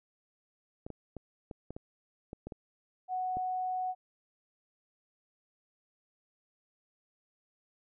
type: clicks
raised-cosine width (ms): 2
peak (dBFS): -28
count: 10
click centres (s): 0.865 / 0.903 / 1.167 / 1.512 / 1.706 / 1.765 / 2.331 / 2.47 / 2.522 / 3.37
type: tone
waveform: sine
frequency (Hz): 740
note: F#5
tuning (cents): 0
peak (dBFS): -31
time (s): 3.08-3.95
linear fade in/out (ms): 50
effects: none